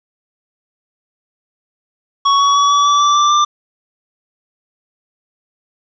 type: tone with pitch steps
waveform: square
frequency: 1116 / 1125.7 / 1135.5 / 1145.4 / 1155.4 / 1165.4 / 1175.6 / 1185.8 Hz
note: C#6 / C#6 / C#6 / D6 / D6 / D6 / D6 / D6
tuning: +11 / +26 / +41 / -44 / -29 / -14 / +1 / +16 cents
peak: -10 dBFS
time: 2.25-3.45 s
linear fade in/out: 10 ms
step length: 150 ms
effects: resampled to 16000 Hz + 7-bit